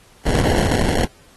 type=noise with sample-and-hold; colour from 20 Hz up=pink; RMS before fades=-17 dBFS; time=0.25-1.06 s; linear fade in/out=20 ms; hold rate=1225 Hz; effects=pink hiss -51 dBFS RMS until 1.36 s + AAC 32 kbps